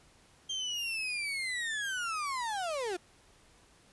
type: linear sweep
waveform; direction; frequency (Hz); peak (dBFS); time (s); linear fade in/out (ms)
35% pulse; down; 3184 to 336.4; -31; 0.49-2.97; 10
effects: pink hiss -62 dBFS RMS until 3.92 s + resampled to 24000 Hz